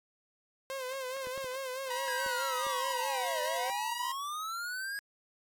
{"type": "tone with vibrato", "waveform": "sawtooth", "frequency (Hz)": 523.3, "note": "C5", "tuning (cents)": 0, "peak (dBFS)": -32, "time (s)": [0.7, 3.7], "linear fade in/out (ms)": 0, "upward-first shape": "sine", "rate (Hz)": 4.7, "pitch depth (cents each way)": 67}
{"type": "clicks", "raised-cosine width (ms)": 2, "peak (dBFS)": -35, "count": 5, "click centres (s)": [1.271, 1.377, 1.444, 2.263, 2.667]}
{"type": "tone", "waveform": "sawtooth", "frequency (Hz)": 961, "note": "B5", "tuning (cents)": -48, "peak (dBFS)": -31, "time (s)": [1.9, 4.12], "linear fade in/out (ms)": 5}
{"type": "linear two-way sweep", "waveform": "square", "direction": "down then up", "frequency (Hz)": [1661.2, 587, 1661.2], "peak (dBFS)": -36, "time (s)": [2.08, 4.99], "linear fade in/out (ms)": 0, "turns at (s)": 3.42}
{"effects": ["AAC 64 kbps"]}